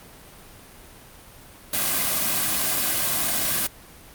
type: noise with comb filter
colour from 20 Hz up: white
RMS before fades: -23 dBFS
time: 1.73-3.67 s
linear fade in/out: 5 ms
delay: 2.2 ms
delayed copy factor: -0.55
effects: pink hiss -46 dBFS RMS until 4.14 s + Opus 32 kbps